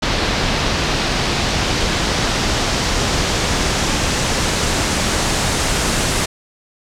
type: noise with low-pass filter sweep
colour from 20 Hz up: pink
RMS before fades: -18 dBFS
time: 0.02-6.26 s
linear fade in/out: 10 ms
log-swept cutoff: 4500 to 8400 Hz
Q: 1.2
effects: none